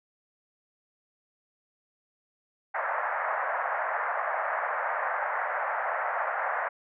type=band-pass noise; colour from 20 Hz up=pink; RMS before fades=-30 dBFS; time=2.74-6.69 s; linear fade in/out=10 ms; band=590 to 1900 Hz; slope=48 dB/octave; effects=none